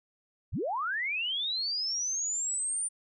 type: linear sweep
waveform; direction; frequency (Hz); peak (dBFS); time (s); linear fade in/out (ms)
sine; up; 34.33 to 9240; -29; 0.52-2.89; 20
effects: none